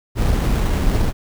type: noise with sample-and-hold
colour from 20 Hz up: brown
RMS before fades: -17 dBFS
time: 0.15-1.13 s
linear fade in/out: 50 ms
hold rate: 4900 Hz
effects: none